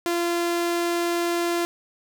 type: tone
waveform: sawtooth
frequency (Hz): 343.8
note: F4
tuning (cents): -27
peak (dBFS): -18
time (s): 0.06-1.65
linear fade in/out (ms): 0
effects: none